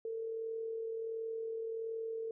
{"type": "tone with amplitude modulation", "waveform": "sine", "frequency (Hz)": 450.6, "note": "A4", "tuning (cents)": 41, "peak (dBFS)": -35, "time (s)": [0.05, 2.31], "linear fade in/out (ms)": 2, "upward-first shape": "sine", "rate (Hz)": 41.4, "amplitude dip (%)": 35, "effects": []}